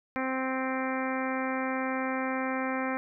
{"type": "harmonic tone", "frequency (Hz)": 261.6, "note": "C4", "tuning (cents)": 0, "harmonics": [1, 2, 3, 4, 5, 6, 7, 8, 9], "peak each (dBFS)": [-32, -35, -37, -38, -39, -40, -40, -41, -42], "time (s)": [0.16, 2.97], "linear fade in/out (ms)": 0, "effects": []}